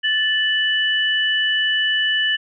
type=tone pair together; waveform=sine; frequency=1751.9 / 2966 Hz; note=A6 / F#7; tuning=-8 / +4 cents; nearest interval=major sixth; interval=912 cents; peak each=-19 dBFS; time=0.03-2.37 s; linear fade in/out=20 ms; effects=none